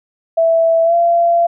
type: tone with pitch glide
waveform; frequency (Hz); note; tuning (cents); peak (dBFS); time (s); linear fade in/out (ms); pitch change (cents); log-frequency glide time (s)
sine; 659.3 to 683.7; E5 to F5; 0 to -37; -9; 0.37-1.47; 10; +63; 0.84-0.94
effects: none